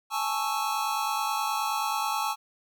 square chord, A major seventh, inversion third, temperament equal, 830.6 / 880 / 1108.7 / 1318.5 Hz, G#5 / A5 / C#6 / E6, 0 / 0 / 0 / 0 cents, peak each -33 / -32 / -33 / -34 dBFS, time 0.1-2.36 s, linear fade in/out 50 ms, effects none

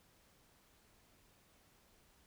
silence, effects pink hiss -69 dBFS RMS until 2.26 s

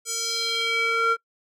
square tone with band-pass filter sweep, 458.3 Hz, A#4, 29 cents flat, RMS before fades -24 dBFS, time 0.05-1.17 s, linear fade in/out 50 ms, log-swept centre 7600 to 1300 Hz, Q 2.6, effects noise-tail reverb RT60 0.1 s tail -24 dB re dry

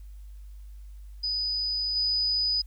sine tone with level steps, 4978 Hz, D#8, in tune, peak -26 / -23 dBFS, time 1.23-2.62 s, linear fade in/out 10 ms, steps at 1.95 s, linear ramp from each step 20 ms, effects added 50 Hz sine -41 dBFS peak until 2.66 s + white hiss -67 dBFS RMS until 2.66 s

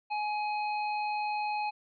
harmonic tone, 840 Hz, G#5, 19 cents sharp, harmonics 1 / 3 / 5, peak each -30 / -38 / -46 dBFS, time 0.1-1.71 s, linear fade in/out 20 ms, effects none

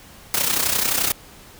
white noise with amplitude modulation, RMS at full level -18 dBFS, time 0.34-1.12 s, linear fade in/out 0 ms, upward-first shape sine, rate 31.5 Hz, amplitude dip 65%, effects pink hiss -45 dBFS RMS until 1.59 s

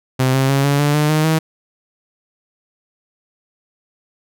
sawtooth tone with pitch steps, 130 / 133.81 / 137.73 / 141.77 / 145.92 / 150.2 / 154.6 / 159.13 Hz, C3 / C3 / C#3 / C#3 / D3 / D3 / D#3 / D#3, -11 / +39 / -11 / +39 / -11 / +39 / -11 / +39 cents, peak -9 dBFS, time 0.19-1.39 s, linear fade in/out 10 ms, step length 150 ms, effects none

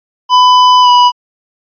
square tone with pitch glide, 1000 to 982.8 Hz, B5 to B5, +21 to -9 cents, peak -4 dBFS, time 0.29-1.12 s, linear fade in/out 50 ms, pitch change -30 cents, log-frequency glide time 0.82-0.89 s, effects resampled to 11025 Hz

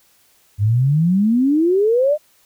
sine exponential sweep, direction up, 98 to 622.3 Hz, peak -12 dBFS, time 0.58-2.18 s, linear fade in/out 50 ms, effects white hiss -56 dBFS RMS until 2.45 s

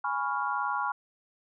sine chord, C# dominant seventh, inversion second, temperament equal, 830.6 / 987.8 / 1108.7 / 1396.9 Hz, G#5 / B5 / C#6 / E#6, 0 / 0 / 0 / 0 cents, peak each -33 dBFS, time 0.04-0.92 s, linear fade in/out 5 ms, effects none

